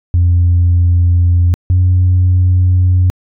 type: tone pair in turn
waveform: sine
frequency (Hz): 87.31 / 90.85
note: F2 / F#2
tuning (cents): 0 / -31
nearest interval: minor second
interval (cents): 69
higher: second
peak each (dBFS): -5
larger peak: neither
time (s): 0.14-1.54 / 1.7-3.1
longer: neither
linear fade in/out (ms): 0
effects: tanh soft clip ceiling -4 dBFS